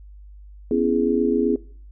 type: chord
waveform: sine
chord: C# minor seventh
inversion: third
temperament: just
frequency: 249.5 / 277.2 / 332.6 / 415.8 Hz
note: B3 / C#4 / E4 / G#4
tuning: +18 / 0 / +16 / +2 cents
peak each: -22 / -25 / -23 / -21 dBFS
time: 0.71-1.56 s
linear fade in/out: 2 ms
effects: noise-tail reverb RT60 0.5 s tail -21 dB re dry + added 50 Hz sine -40 dBFS peak until 1.91 s